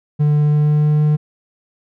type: tone with pitch glide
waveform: triangle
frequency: 148.6 to 150.76 Hz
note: D3 to D3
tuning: +21 to +46 cents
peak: -9 dBFS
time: 0.19-1.17 s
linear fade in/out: 20 ms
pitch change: +25 cents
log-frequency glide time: 0.4-1 s
effects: none